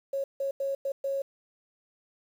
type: tone bursts at uneven times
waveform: sine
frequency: 549 Hz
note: C#5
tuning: 17 cents flat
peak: -27 dBFS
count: 5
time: 0.13-0.24 / 0.4-0.51 / 0.6-0.75 / 0.85-0.92 / 1.04-1.22 s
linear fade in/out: 5 ms
effects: 9-bit